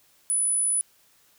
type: tone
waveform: sine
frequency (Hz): 9956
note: D#9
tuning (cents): 0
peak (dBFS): -21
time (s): 0.3-0.81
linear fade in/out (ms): 0
effects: white hiss -61 dBFS RMS until 1.38 s